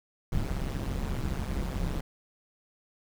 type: noise with amplitude modulation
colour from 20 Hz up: brown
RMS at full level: -27 dBFS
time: 0.32-2.01 s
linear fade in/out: 5 ms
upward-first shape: sine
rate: 135 Hz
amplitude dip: 90%
effects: none